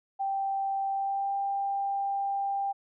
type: tone with pitch glide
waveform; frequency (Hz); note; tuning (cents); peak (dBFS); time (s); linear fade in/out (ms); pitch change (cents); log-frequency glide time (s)
sine; 783 to 793; G5 to G5; -2 to +20; -27; 0.19-2.73; 20; +22; 0.91-1.34
effects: none